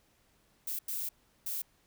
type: noise bursts at uneven times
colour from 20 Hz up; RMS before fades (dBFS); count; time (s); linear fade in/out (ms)
violet; -36; 3; 0.67-0.79 / 0.88-1.09 / 1.46-1.62; 5
effects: pink hiss -69 dBFS RMS until 1.86 s